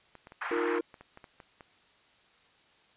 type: clicks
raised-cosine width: 0.5 ms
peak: -33 dBFS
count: 11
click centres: 0.153 / 0.271 / 0.321 / 0.509 / 0.566 / 0.942 / 1.01 / 1.174 / 1.242 / 1.402 / 1.608 s
type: band-pass noise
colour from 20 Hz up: white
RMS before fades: -36 dBFS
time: 0.41-0.79 s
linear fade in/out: 5 ms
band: 830 to 1800 Hz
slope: 24 dB/octave
type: chord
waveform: triangle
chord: Eb suspended second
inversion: none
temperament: equal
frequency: 311.1 / 349.2 / 466.2 Hz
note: Eb4 / F4 / Bb4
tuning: 0 / 0 / 0 cents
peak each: -34 / -30 / -29 dBFS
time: 0.51-0.81 s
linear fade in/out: 5 ms
effects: white hiss -63 dBFS RMS until 2.96 s + resampled to 8000 Hz